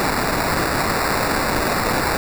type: noise with sample-and-hold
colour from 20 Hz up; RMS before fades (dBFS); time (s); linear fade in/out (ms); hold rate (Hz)
white; -20; 0-2.17; 0; 3150
effects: none